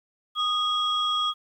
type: tone pair together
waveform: sine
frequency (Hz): 1240 / 3308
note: D#6 / G#7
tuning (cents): -6 / -8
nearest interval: octave + perfect fourth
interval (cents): 1698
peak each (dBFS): -24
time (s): 0.35-1.34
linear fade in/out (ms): 50
effects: tanh soft clip ceiling -17 dBFS + 10-bit